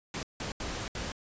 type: noise bursts at uneven times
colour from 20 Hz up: pink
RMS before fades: -36 dBFS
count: 4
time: 0.14-0.23 / 0.4-0.52 / 0.6-0.88 / 0.95-1.12 s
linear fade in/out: 2 ms
effects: resampled to 16000 Hz